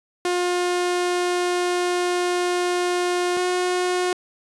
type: tone pair in turn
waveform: sawtooth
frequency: 356.1 / 361.1 Hz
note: F4 / F#4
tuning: +34 / -42 cents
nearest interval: unison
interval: 24 cents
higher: second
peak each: -16 dBFS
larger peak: neither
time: 0.25-3.37 / 3.37-4.13 s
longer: first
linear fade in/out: 2 ms
effects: resampled to 24000 Hz